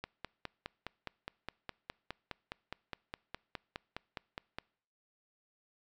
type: click train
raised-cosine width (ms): 0.3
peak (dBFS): -23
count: 23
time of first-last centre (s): 0.04-4.585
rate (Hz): 4.84
effects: noise-tail reverb RT60 0.6 s tail -25 dB re dry